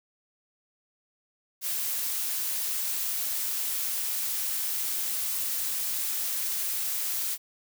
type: noise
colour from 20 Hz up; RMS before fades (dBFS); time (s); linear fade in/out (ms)
blue; -30; 1.61-7.38; 50
effects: none